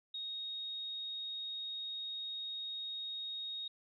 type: tone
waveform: sine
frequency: 3740 Hz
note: A#7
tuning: 5 cents sharp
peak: -39 dBFS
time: 0.14-3.68 s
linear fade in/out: 5 ms
effects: none